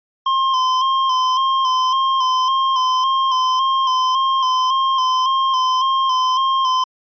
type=tone with vibrato; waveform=square; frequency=1046.5 Hz; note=C6; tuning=in tune; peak=-15 dBFS; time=0.26-6.84 s; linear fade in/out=5 ms; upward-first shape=square; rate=1.8 Hz; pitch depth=30 cents each way; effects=resampled to 11025 Hz